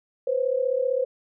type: tone pair together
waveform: sine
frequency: 498.1 / 533.6 Hz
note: B4 / C5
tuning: +15 / +34 cents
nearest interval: minor second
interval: 119 cents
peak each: -24 dBFS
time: 0.27-1.05 s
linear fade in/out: 5 ms
effects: none